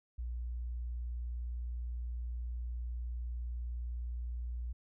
sine tone, 59.8 Hz, A#1, 45 cents sharp, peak -36 dBFS, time 0.18-4.73 s, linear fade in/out 10 ms, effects none

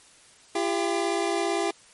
25% pulse tone pair together, 339.9 / 397.7 Hz, F4 / G4, -47 / +25 cents, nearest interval minor third, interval 272 cents, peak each -23 dBFS, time 0.55-1.71 s, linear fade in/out 5 ms, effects white hiss -54 dBFS RMS until 1.93 s + MP3 48 kbps

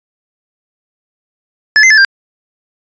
square tone with pitch steps, 1725 / 2068 / 1734 / 1588 Hz, A6 / C7 / A6 / G6, -35 / -21 / -26 / +22 cents, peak -4 dBFS, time 1.76-2.048 s, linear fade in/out 0 ms, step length 72 ms, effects resampled to 16000 Hz

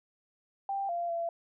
sine tone with pitch steps, 788 / 690 / 677 Hz, G5 / F5 / E5, +9 / -21 / +46 cents, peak -30 dBFS, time 0.69-1.29 s, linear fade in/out 2 ms, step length 200 ms, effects none

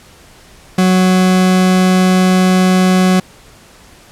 40% pulse tone, 185 Hz, F#3, in tune, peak -7 dBFS, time 0.78-3.2 s, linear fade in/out 5 ms, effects pink hiss -42 dBFS RMS until 4.11 s + low-pass 11000 Hz 12 dB/octave

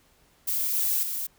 violet noise with level steps, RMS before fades -27 / -25 / -31 dBFS, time 0.47-1.27 s, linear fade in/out 10 ms, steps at 0.74 / 1.03 s, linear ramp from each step 2 ms, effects pink hiss -62 dBFS RMS until 1.38 s

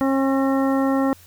harmonic tone with a mistuned harmonic, 270 Hz, C#4, 45 cents flat, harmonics 1 / 2 / 3 / 4 / 5 / 7, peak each -18 / -24 / -28 / -30 / -32 / -35 dBFS, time 0.01-1.13 s, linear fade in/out 0 ms, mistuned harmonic 7, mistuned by -36 cents, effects added 90 Hz sine -50 dBFS peak until 1.26 s + white hiss -50 dBFS RMS until 1.26 s

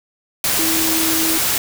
sine tone in noise, 322.4 Hz, E4, 38 cents flat, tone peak -21 dBFS, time 0.59-1.38 s, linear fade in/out 2 ms, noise white, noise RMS -18 dBFS, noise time 0.44-1.58 s, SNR -6 dB, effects none

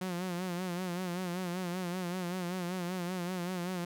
sawtooth tone with vibrato, 179.6 Hz, F3, 49 cents sharp, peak -30 dBFS, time 0.01-3.85 s, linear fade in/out 5 ms, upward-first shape sine, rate 5.2 Hz, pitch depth 73 cents each way, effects none

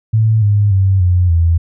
sine tone with pitch steps, 110.4 / 103.01 / 96.11 / 89.67 / 83.67 Hz, A2 / G#2 / G2 / F2 / E2, +6 / -14 / -34 / +46 / +26 cents, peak -8 dBFS, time 0.13-1.58 s, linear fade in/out 10 ms, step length 290 ms, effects none

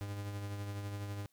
45% pulse tone with tremolo, 101.4 Hz, G#2, 41 cents flat, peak -37 dBFS, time 0.01-1.26 s, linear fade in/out 0 ms, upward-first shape triangle, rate 12 Hz, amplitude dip 40%, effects white hiss -75 dBFS RMS until 1.32 s

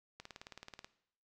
click train, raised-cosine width 0.2 ms, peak -30 dBFS, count 13, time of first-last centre 0.2-0.845 s, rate 18.6 Hz, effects noise-tail reverb RT60 0.7 s tail -17 dB re dry

